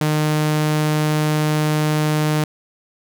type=tone; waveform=sawtooth; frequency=152.7 Hz; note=D#3; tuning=32 cents flat; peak=-12 dBFS; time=0.01-2.44 s; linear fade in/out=2 ms; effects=none